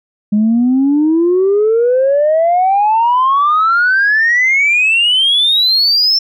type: exponential sweep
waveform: sine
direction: up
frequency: 205.3 to 5390 Hz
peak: -7 dBFS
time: 0.32-6.19 s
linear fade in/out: 10 ms
effects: tanh soft clip ceiling -5 dBFS